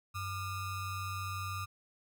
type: ring-modulated tone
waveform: square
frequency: 648 Hz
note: E5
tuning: 30 cents flat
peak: -34 dBFS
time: 0.14-1.66 s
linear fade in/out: 20 ms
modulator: 553 Hz
effects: none